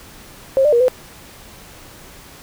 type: tone with pitch steps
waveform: sine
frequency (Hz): 536 / 595 / 474.8 / 507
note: C5 / D5 / A#4 / B4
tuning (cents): +42 / +22 / +32 / +45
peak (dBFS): -10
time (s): 0.57-0.882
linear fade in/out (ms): 0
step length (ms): 78
effects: pink hiss -41 dBFS RMS until 2.42 s